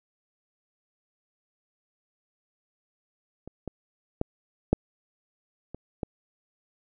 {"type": "clicks", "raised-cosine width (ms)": 2, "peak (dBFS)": [-27, -20, -12, -6, -24, -16], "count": 6, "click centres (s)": [3.476, 3.677, 4.214, 4.73, 5.746, 6.032], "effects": []}